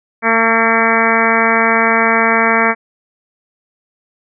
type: harmonic tone with a mistuned harmonic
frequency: 226.6 Hz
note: A#3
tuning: 49 cents flat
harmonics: 1 / 2 / 3 / 4 / 5 / 6 / 7 / 8 / 9 / 10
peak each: -19 / -19 / -19 / -19 / -19 / -19 / -19 / -19 / -19 / -19 dBFS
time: 0.22-2.75 s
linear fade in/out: 50 ms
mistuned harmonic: 7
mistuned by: +17 cents
effects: none